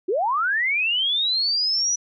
sine linear sweep, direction up, 329.6 to 5940 Hz, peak -19 dBFS, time 0.08-1.96 s, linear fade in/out 10 ms, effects none

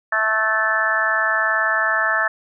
harmonic tone, 218.7 Hz, A3, 10 cents flat, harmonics 3 / 4 / 5 / 6 / 7 / 8, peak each -26 / -29 / -27 / -23 / -25 / -19 dBFS, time 0.12-2.28 s, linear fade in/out 5 ms, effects none

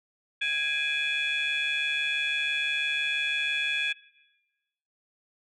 sine tone cluster, 1653 / 2399 / 2545 / 3394 Hz, G#6 / D7 / D#7 / G#7, -9 / +36 / +39 / +37 cents, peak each -30 dBFS, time 0.41-3.93 s, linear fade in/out 10 ms, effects noise-tail reverb RT60 1.0 s tail -19 dB re dry + tanh soft clip ceiling -20 dBFS

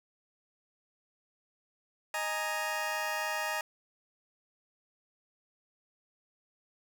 20% pulse chord, D# suspended fourth, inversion none, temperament just, 622.3 / 829.7 / 933.4 Hz, D#5 / G#5 / A#5, 0 / -2 / +2 cents, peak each -32 dBFS, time 2.14-3.61 s, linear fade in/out 2 ms, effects none

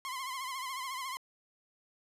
sawtooth tone with vibrato, 1046.5 Hz, C6, in tune, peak -33 dBFS, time 0.05-1.17 s, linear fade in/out 0 ms, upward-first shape triangle, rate 14 Hz, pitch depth 97 cents each way, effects resampled to 32000 Hz + 11-bit

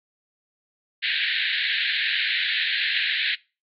pink band-pass noise, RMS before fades -24 dBFS, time 1.02-3.36 s, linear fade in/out 20 ms, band 1600 to 4200 Hz, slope 96 dB/octave, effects noise-tail reverb RT60 0.3 s tail -23 dB re dry + MP3 48 kbps

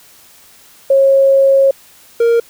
sine / triangle tone pair in turn, 544 / 466.1 Hz, C#5 / A#4, -33 / 0 cents, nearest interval minor third, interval 267 cents, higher first, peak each -6 dBFS, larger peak neither, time 0.9-1.71 / 2.2-2.4 s, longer first, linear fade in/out 5 ms, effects white hiss -44 dBFS RMS until 2.49 s

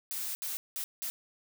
blue noise bursts at uneven times, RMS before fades -36 dBFS, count 4, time 0.11-0.35 / 0.42-0.57 / 0.76-0.84 / 1.02-1.1 s, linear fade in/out 0 ms, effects none

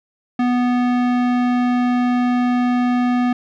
square tone with low-pass filter, 246.3 Hz, B3, 5 cents flat, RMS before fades -17 dBFS, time 0.39-3.33 s, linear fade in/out 5 ms, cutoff 2300 Hz, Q 0.66, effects none

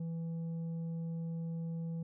sine tone with tanh clipping, 165.4 Hz, E3, 6 cents sharp, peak -37 dBFS, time 0-2.03 s, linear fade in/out 5 ms, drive 5 dB, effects none

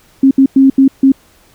sine tone bursts at uneven times, 268.9 Hz, C4, 47 cents sharp, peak -3 dBFS, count 5, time 0.23-0.31 / 0.38-0.46 / 0.56-0.7 / 0.78-0.88 / 1.03-1.12 s, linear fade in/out 5 ms, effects pink hiss -48 dBFS RMS until 1.54 s

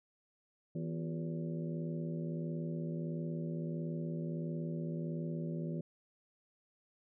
harmonic tone with a mistuned harmonic, 81.5 Hz, E2, 19 cents flat, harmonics 2 / 3 / 4 / 5 / 6 / 7, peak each -37 / -44 / -45 / -51 / -53 / -50 dBFS, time 0.75-5.81 s, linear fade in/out 5 ms, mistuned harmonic 4, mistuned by +130 cents, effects none

